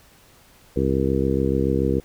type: harmonic tone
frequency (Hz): 67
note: C2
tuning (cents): +42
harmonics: 1 / 2 / 3 / 4 / 5 / 6 / 7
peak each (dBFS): -26 / -26 / -26 / -26 / -26 / -26 / -26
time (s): 0.76-2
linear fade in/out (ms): 5
effects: pink hiss -53 dBFS RMS until 2.04 s